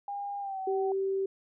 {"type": "tone with pitch glide", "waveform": "sine", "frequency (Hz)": [807, 761.7], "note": ["G#5", "G5"], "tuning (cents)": [-50, -50], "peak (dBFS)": -33, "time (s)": [0.08, 0.92], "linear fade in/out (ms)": 2, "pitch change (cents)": -100, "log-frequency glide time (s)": [0.4, 0.59]}
{"type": "tone", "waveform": "sine", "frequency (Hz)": 387.4, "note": "G4", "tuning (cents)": -20, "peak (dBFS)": -27, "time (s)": [0.67, 1.26], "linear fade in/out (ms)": 5}
{"effects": []}